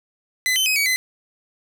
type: tone with pitch steps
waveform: sawtooth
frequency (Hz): 2018 / 3065 / 2530 / 2261 / 2033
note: B6 / G7 / D#7 / C#7 / B6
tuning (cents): +37 / -40 / +28 / +34 / +50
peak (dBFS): -14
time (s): 0.46-0.96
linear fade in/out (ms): 0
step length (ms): 100
effects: none